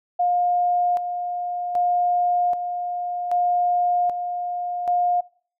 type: tone with tremolo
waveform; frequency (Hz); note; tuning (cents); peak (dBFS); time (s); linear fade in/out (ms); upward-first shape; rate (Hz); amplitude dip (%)
sine; 710; F5; +28; -17; 0.19-5.21; 10; square; 0.64; 55
effects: noise-tail reverb RT60 0.5 s tail -23 dB re dry